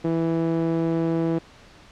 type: tone with band-pass filter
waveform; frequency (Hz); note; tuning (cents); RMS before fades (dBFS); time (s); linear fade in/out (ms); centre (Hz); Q
sawtooth; 164.81; E3; 0; -23; 0.04-1.39; 10; 360; 1.5
effects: pink hiss -49 dBFS RMS until 1.91 s + low-pass 5000 Hz 12 dB/octave